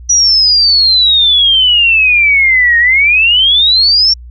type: exponential two-way sweep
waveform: sine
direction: down then up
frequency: 5880 to 1853 to 5550 Hz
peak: -5 dBFS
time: 0.09-4.14 s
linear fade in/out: 10 ms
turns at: 2.78 s
effects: added 60 Hz sine -28 dBFS peak until 4.3 s